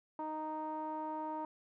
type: tone with low-pass filter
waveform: sawtooth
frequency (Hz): 310.4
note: D#4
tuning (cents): -4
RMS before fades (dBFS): -40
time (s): 0.19-1.45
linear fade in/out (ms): 2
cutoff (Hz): 940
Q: 5.4
effects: none